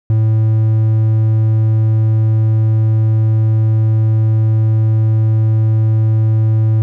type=tone; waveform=triangle; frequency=110 Hz; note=A2; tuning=in tune; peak=-7 dBFS; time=0.1-6.82 s; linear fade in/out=0 ms; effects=none